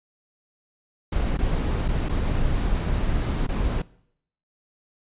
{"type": "noise with dropouts", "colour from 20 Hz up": "brown", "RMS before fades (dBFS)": -23, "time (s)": [1.12, 3.82], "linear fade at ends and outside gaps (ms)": 5, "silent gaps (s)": [[1.373, 1.388], [1.881, 1.886], [2.087, 2.093], [3.468, 3.489]], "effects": ["noise-tail reverb RT60 0.7 s tail -21 dB re dry", "resampled to 8000 Hz"]}